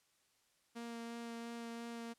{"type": "tone with vibrato", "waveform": "sawtooth", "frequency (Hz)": 233.1, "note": "A#3", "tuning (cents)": 0, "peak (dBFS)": -40, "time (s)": [0.75, 2.14], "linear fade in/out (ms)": 20, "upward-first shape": "sine", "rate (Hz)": 2.9, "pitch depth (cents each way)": 10, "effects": ["white hiss -75 dBFS RMS until 2.18 s", "low-pass 10000 Hz 12 dB/octave"]}